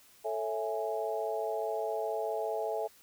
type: chord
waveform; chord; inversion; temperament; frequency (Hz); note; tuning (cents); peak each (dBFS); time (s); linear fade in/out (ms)
sine; A major seventh; none; equal; 440 / 554.4 / 659.3 / 830.6; A4 / C#5 / E5 / G#5; 0 / 0 / 0 / 0; -35 / -40 / -35 / -38; 0.24-2.88; 20
effects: white hiss -60 dBFS RMS until 3.02 s